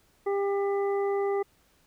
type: harmonic tone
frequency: 398.8 Hz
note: G4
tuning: 30 cents sharp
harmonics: 1 / 2 / 3 / 5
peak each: -25 / -34 / -39 / -43 dBFS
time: 0.26-1.43 s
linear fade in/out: 10 ms
effects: pink hiss -65 dBFS RMS until 1.86 s